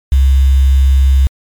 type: tone with quantisation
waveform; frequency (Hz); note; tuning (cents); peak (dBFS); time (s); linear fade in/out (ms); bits
sine; 67; C2; +42; -5; 0.12-1.27; 0; 5
effects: MP3 96 kbps